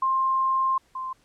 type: tone pair in turn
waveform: sine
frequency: 1057 / 1043.1 Hz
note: C6 / C6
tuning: +17 / -6 cents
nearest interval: unison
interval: 23 cents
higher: first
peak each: -20 / -29 dBFS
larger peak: first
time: 0.02-0.78 / 0.95-1.13 s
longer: first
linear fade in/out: 5 ms
effects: pink hiss -63 dBFS RMS until 1.24 s + low-pass 10000 Hz 12 dB/octave